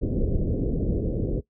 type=low-pass noise; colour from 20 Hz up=pink; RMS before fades=-25 dBFS; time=0.01-1.41 s; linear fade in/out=20 ms; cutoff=520 Hz; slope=48 dB/octave; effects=noise-tail reverb RT60 0.1 s tail -17 dB re dry